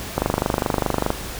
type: click train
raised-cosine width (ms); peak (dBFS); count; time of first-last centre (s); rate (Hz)
1; -4; 24; 0.18-1.104; 24.9
effects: added 60 Hz sine -38 dBFS peak until 1.39 s + pink hiss -32 dBFS RMS until 1.39 s